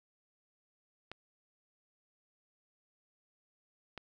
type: clicks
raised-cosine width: 0.3 ms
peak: -27 / -27 dBFS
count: 2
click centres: 1.116 / 3.977 s
effects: none